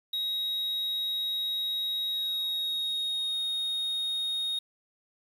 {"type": "tone with pitch glide", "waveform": "triangle", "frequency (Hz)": [3796, 3724], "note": ["A#7", "A#7"], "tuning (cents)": [31, -2], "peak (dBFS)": -27, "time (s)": [0.13, 4.59], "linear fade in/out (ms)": 5, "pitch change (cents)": -33, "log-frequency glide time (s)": [2.1, 3.35], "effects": ["9-bit"]}